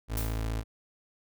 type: tone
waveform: 30% pulse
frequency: 55 Hz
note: A1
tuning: in tune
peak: -27 dBFS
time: 0.08-0.64 s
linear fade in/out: 50 ms
type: noise with exponential decay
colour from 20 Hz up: blue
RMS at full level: -34 dBFS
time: 0.17-0.52 s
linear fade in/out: 1 ms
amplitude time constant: 75 ms
effects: none